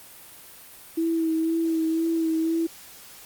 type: tone with vibrato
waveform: sine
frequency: 325.6 Hz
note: E4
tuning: 21 cents flat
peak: -21 dBFS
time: 0.97-2.67 s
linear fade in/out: 10 ms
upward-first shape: sine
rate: 2 Hz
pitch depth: 25 cents each way
effects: white hiss -46 dBFS RMS until 3.25 s + Opus 32 kbps